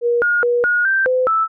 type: tone with pitch steps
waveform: sine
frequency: 476.2 / 1430 / 482 / 1443 / 1566 / 510 / 1316 Hz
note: A#4 / F6 / B4 / F#6 / G6 / C5 / E6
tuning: +37 / +41 / -42 / -44 / -2 / -44 / -3 cents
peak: -13 dBFS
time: 0.01-1.48 s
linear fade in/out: 50 ms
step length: 210 ms
effects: none